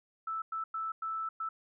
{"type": "tone bursts at uneven times", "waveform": "sine", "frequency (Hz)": 1317, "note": "E6", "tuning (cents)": -2, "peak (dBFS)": -33, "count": 5, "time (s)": [[0.27, 0.42], [0.52, 0.64], [0.74, 0.92], [1.02, 1.29], [1.4, 1.49]], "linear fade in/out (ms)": 5, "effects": []}